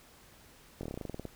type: slowing click train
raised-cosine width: 2 ms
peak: -25 dBFS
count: 13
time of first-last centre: 0.81-1.253 s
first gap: 22 ms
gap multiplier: 1.09
effects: pink hiss -58 dBFS RMS until 1.35 s